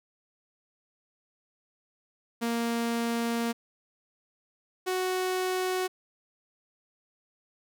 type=tone pair in turn; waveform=sawtooth; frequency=233.1 / 370 Hz; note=A#3 / F#4; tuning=0 / 0 cents; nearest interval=minor sixth; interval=800 cents; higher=second; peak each=-23 dBFS; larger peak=neither; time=2.41-3.53 / 4.86-5.88 s; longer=first; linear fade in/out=20 ms; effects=none